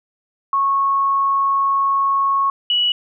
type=tone pair in turn; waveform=sine; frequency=1100 / 2937 Hz; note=C#6 / F#7; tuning=-14 / -13 cents; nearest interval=octave + perfect fourth; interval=1701 cents; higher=second; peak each=-14 dBFS; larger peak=neither; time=0.53-2.5 / 2.7-2.92 s; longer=first; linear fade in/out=2 ms; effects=none